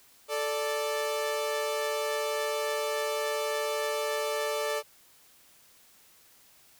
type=tone pair together; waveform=sawtooth; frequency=439.6 / 587.3 Hz; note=A4 / D5; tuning=-2 / 0 cents; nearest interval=perfect fourth; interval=502 cents; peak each=-28 / -27 dBFS; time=0.28-4.83 s; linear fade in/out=50 ms; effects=white hiss -59 dBFS RMS until 6.79 s